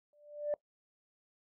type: tone with exponential growth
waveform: sine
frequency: 590 Hz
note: D5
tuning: 8 cents sharp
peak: -27 dBFS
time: 0.13-0.54 s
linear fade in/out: 1 ms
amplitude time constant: 89 ms
effects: noise-tail reverb RT60 0.1 s tail -22 dB re dry + tanh soft clip ceiling -25 dBFS